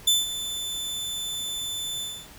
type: tone with ADSR envelope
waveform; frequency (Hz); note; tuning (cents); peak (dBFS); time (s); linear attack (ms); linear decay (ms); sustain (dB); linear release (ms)
sawtooth; 3520; A7; 0; -13; 0.07-2.28; 7; 180; -13; 270
effects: pink hiss -47 dBFS RMS until 2.38 s